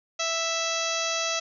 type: harmonic tone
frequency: 659.3 Hz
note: E5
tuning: in tune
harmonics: 1 / 2 / 3 / 4 / 5 / 6 / 7 / 8 / 9 / 10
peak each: -32 / -33 / -37 / -33 / -35 / -35 / -38 / -37 / -33 / -38 dBFS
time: 0.19-1.4 s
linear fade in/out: 10 ms
effects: none